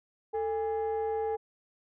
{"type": "tone pair together", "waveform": "sine", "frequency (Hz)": [443.3, 816.3], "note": ["A4", "G#5"], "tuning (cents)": [13, -30], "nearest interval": "major seventh", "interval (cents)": 1057, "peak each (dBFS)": [-28, -32], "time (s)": [0.33, 1.37], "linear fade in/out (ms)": 20, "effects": ["tanh soft clip ceiling -25 dBFS"]}